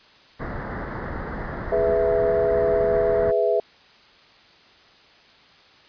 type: low-pass noise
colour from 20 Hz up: pink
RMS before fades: -31 dBFS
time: 0.39-3.32 s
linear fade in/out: 20 ms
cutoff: 2000 Hz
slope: 96 dB/octave
type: chord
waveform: sine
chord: E major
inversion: first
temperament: equal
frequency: 415.3 / 493.9 / 659.3 Hz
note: G#4 / B4 / E5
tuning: 0 / 0 / 0 cents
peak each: -22 / -23 / -21 dBFS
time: 1.72-3.6 s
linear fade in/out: 2 ms
effects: white hiss -52 dBFS RMS until 5.88 s + resampled to 11025 Hz